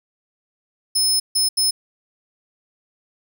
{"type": "tone bursts at uneven times", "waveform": "25% pulse", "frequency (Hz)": 5200, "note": "E8", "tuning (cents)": -24, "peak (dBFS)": -11, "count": 3, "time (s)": [[0.95, 1.2], [1.35, 1.49], [1.57, 1.71]], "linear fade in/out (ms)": 10, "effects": []}